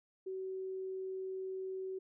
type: tone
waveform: sine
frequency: 378.3 Hz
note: F#4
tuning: 38 cents sharp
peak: -38 dBFS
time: 0.26-1.99 s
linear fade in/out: 10 ms
effects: none